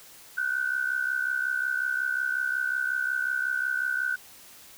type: tone pair together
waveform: sine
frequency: 1465.5 / 1531 Hz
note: F#6 / G6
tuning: -17 / -41 cents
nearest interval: minor second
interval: 76 cents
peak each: -28 dBFS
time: 0.37-4.16 s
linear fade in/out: 10 ms
effects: white hiss -50 dBFS RMS until 4.77 s